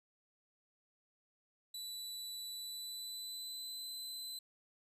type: tone with pitch glide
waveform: sawtooth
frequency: 3963 to 4032 Hz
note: B7 to B7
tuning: +5 to +35 cents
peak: -40 dBFS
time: 1.74-4.39 s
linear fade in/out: 5 ms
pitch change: +30 cents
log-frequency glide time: 2.5-3.9 s
effects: resampled to 32000 Hz